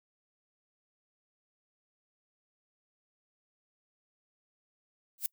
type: noise with exponential growth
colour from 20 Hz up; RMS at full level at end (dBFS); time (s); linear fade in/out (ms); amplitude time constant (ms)
violet; -26; 5.18-5.26; 0; 17
effects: noise-tail reverb RT60 0.1 s tail -26 dB re dry